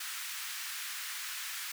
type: high-pass noise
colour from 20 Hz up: pink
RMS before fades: -40 dBFS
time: 0-1.72 s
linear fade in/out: 5 ms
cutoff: 1400 Hz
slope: 24 dB/octave
effects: none